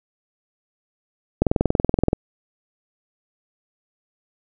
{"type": "click train", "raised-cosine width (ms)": 2, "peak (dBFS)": -3, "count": 16, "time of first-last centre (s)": [1.42, 2.131], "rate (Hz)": 21.1, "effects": []}